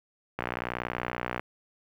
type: click train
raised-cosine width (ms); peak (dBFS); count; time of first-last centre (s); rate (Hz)
0.5; -15; 62; 0.39-1.395; 60.7
effects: high-pass 60 Hz 12 dB/octave + 9-bit